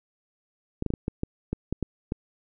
clicks, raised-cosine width 3 ms, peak -14 dBFS, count 10, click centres 0.824 / 0.863 / 0.904 / 0.938 / 1.081 / 1.234 / 1.53 / 1.726 / 1.827 / 2.121 s, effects none

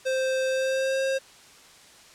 square tone with pitch glide, 523.3 to 534.9 Hz, C5 to C5, 0 to +38 cents, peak -24 dBFS, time 0.05-1.19 s, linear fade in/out 20 ms, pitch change +38 cents, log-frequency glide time 0.48-1.02 s, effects white hiss -51 dBFS RMS until 2.14 s + low-pass 8000 Hz 12 dB/octave

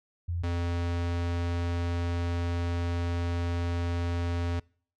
sine / square tone pair in turn, 86.2 / 86.2 Hz, F2 / F2, -22 / -22 cents, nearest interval unison, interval 0 cents, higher neither, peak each -28 dBFS, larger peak neither, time 0.28-0.43 / 0.43-4.6 s, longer second, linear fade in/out 10 ms, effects noise-tail reverb RT60 0.5 s tail -25 dB re dry + low-pass 5000 Hz 12 dB/octave

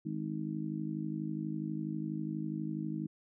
harmonic tone, 52.2 Hz, G#1, 10 cents sharp, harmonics 3 / 4 / 5 / 6, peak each -39 / -39 / -44 / -39 dBFS, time 0.05-3.07 s, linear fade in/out 10 ms, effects none

